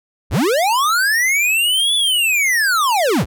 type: linear two-way sweep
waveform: square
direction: up then down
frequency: 31 to 3484 to 31 Hz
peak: -14 dBFS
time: 0.3-3.26 s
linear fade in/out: 50 ms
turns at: 1.95 s
effects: none